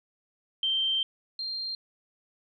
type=tone pair in turn; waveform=sine; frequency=3136 / 4186 Hz; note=G7 / C8; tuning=0 / 0 cents; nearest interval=perfect fourth; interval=500 cents; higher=second; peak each=-24 / -31 dBFS; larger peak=first; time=0.63-1.03 / 1.39-1.75 s; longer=first; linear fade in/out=2 ms; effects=none